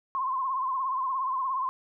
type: tone with vibrato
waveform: sine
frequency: 1050 Hz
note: C6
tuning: 6 cents sharp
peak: -26 dBFS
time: 0.15-1.69 s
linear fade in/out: 0 ms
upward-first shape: triangle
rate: 17 Hz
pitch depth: 91 cents each way
effects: none